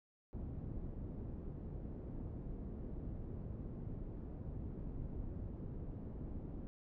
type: low-pass noise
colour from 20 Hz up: pink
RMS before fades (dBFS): -45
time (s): 0.33-6.67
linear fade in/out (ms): 0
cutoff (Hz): 300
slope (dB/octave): 12
effects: none